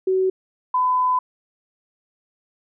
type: tone pair in turn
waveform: sine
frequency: 376.4 / 1007 Hz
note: F#4 / B5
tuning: +30 / +33 cents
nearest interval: octave + perfect fourth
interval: 1703 cents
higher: second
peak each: -16 dBFS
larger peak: neither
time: 0.07-0.3 / 0.74-1.19 s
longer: second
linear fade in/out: 5 ms
effects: none